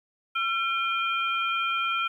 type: tone cluster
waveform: sine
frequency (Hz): 1357 / 2413 / 3155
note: E6 / D7 / G7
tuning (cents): +50 / +46 / +10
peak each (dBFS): -26 / -30 / -33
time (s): 0.35-2.08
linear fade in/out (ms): 10
effects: 10-bit